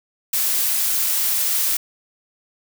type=noise; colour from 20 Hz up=blue; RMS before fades=-20 dBFS; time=0.33-1.77 s; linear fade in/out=5 ms; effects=none